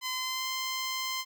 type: tone with pitch glide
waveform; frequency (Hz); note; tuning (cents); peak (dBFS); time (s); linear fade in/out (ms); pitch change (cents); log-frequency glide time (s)
10% pulse; 1025 to 1041.1; C6 to C6; -36 to -9; -23; 0.01-1.25; 50; +27; 0.12-0.48
effects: none